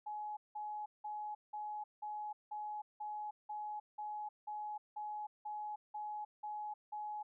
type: tone bursts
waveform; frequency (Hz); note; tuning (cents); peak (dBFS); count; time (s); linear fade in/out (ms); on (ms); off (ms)
sine; 843; G#5; +26; -40; 15; 0.06-7.23; 10; 310; 180
effects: none